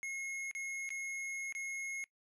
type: tone with dropouts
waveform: square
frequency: 2164 Hz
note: C#7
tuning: 42 cents flat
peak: -39 dBFS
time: 0.03-2.04 s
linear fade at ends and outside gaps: 0 ms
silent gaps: 0.512-0.55 / 0.891-0.904 / 1.524-1.55 s
effects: noise-tail reverb RT60 0.1 s tail -21 dB re dry + low-pass 10000 Hz 12 dB/octave